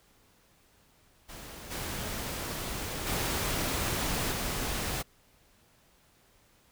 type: noise with level steps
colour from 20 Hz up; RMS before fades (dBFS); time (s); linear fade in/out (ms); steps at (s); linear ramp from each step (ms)
pink; -45 / -36 / -31 / -33; 1.28-5.03; 20; 1.7 / 3.06 / 4.31; 20
effects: pink hiss -64 dBFS RMS until 6.71 s